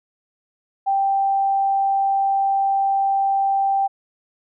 sine tone, 785 Hz, G5, 2 cents sharp, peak -16 dBFS, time 0.86-3.88 s, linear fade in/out 20 ms, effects none

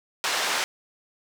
pink band-pass noise, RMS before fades -26 dBFS, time 0.24-0.64 s, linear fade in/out 0 ms, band 810 to 6900 Hz, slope 12 dB/octave, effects none

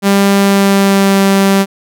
sawtooth tone with pitch glide, 198.4 to 195.67 Hz, G3 to G3, +21 to -3 cents, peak -3 dBFS, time 0.02-1.66 s, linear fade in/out 50 ms, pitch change -24 cents, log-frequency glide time 0.36-1.21 s, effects none

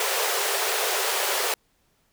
pink high-pass noise, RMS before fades -25 dBFS, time 0-1.54 s, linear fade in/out 2 ms, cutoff 380 Hz, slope 96 dB/octave, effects pink hiss -67 dBFS RMS until 2.12 s

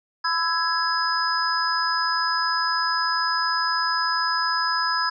sine tone cluster, 1010 / 1319 / 1663 / 5030 Hz, B5 / E6 / G#6 / D#8, +39 / +1 / +2 / +18 cents, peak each -26 dBFS, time 0.24-5.1 s, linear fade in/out 10 ms, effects none

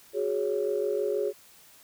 sine chord, F# suspended second, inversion none, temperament just, 370 / 416.2 / 555 Hz, F#4 / G#4 / C#5, 0 / +4 / +2 cents, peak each -31 / -27 / -31 dBFS, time 0.13-1.33 s, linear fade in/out 50 ms, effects tanh soft clip ceiling -16 dBFS + white hiss -55 dBFS RMS until 1.83 s

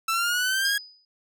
sawtooth linear sweep, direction up, 1318.5 to 1661.2 Hz, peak -19 dBFS, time 0.08-0.78 s, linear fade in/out 5 ms
sine tone with exponential decay, 4978 Hz, D#8, in tune, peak -23 dBFS, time 0.65-1.05 s, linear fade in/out 2 ms, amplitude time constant 85 ms
effects none

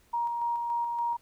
sine tone with tremolo, 943 Hz, A#5, 20 cents sharp, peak -26 dBFS, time 0.13-1.17 s, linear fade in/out 10 ms, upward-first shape square, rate 3.5 Hz, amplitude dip 30%, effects pink hiss -64 dBFS RMS until 1.21 s

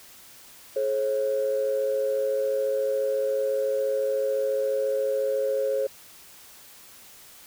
sine tone pair together, 425.9 / 540 Hz, G#4 / C#5, +44 / -45 cents, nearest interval major third, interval 411 cents, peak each -27 / -23 dBFS, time 0.76-5.87 s, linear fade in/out 5 ms, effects tanh soft clip ceiling -16 dBFS + white hiss -49 dBFS RMS until 7.46 s

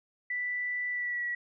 sine tone with pitch glide, 1975.5 to 1932.6 Hz, B6 to B6, 0 to -38 cents, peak -30 dBFS, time 0.3-1.35 s, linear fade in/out 5 ms, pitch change -38 cents, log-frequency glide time 0.9-1.24 s, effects none

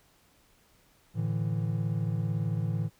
triangle chord, A suspended fourth, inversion none, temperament equal with one note detuned, 111.21 / 146.83 / 164.81 Hz, A2 / D3 / E3, +19 / 0 / 0 cents, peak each -28 / -32 / -30 dBFS, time 1.14-2.9 s, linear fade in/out 50 ms, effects pink hiss -64 dBFS RMS until 2.99 s

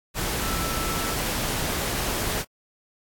sine tone in noise, 1325 Hz, E6, 9 cents sharp, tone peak -33 dBFS, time 0.39-1.17 s, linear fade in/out 50 ms, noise pink, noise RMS -27 dBFS, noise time 0.14-2.45 s, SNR -9 dB, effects AAC 64 kbps

